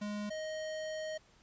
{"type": "tone pair in turn", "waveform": "square", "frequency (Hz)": [207.7, 624.9], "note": ["G#3", "D#5"], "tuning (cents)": [0, 7], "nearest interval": "octave + perfect fifth", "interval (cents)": 1907, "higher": "second", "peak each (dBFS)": [-37, -38], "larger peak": "first", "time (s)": [[0.01, 0.3], [0.3, 1.18]], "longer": "second", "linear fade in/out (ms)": 10, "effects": ["pink hiss -65 dBFS RMS until 1.42 s", "resampled to 16000 Hz"]}